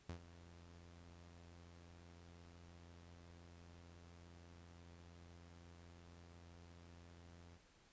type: tone with ADSR envelope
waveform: sawtooth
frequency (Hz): 85.8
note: F2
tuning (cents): -30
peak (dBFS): -40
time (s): 0.09-7.59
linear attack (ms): 5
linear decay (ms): 88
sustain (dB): -15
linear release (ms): 41
effects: pink hiss -70 dBFS RMS until 7.92 s + resampled to 16000 Hz